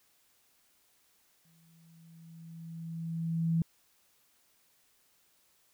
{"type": "tone with exponential growth", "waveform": "sine", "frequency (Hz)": 164.81, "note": "E3", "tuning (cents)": 0, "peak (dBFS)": -24, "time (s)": [1.45, 3.62], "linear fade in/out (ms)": 2, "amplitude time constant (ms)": 470, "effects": ["white hiss -69 dBFS RMS until 5.73 s"]}